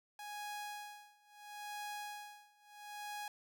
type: tone with tremolo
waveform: sawtooth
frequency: 830 Hz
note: G#5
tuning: 1 cent flat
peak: -38 dBFS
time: 0.19-3.28 s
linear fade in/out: 2 ms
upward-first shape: sine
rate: 0.74 Hz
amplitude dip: 95%
effects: none